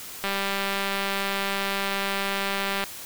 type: click train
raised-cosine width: 0.3 ms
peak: -11 dBFS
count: 513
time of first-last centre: 0.24-2.839 s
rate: 197 Hz
effects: white hiss -39 dBFS RMS until 3.05 s